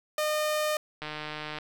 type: tone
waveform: sawtooth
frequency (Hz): 609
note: D#5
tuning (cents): -37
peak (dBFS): -22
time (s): 0.18-0.77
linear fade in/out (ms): 2
type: click train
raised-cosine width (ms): 0.3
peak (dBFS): -20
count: 87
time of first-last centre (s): 1.02-1.586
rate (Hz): 152
effects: none